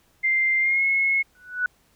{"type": "tone with pitch glide", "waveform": "sine", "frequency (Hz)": [2093, 2176], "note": ["C7", "C#7"], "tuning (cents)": [0, -33], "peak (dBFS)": -18, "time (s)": [0.23, 1.23], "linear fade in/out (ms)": 20, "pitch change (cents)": 67, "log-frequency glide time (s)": [0.59, 0.84]}
{"type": "tone with exponential growth", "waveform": "sine", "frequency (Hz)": 1480, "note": "F#6", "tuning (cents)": 0, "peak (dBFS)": -17, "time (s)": [1.35, 1.66], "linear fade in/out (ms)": 2, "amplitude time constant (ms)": 66}
{"effects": ["pink hiss -62 dBFS RMS until 1.95 s"]}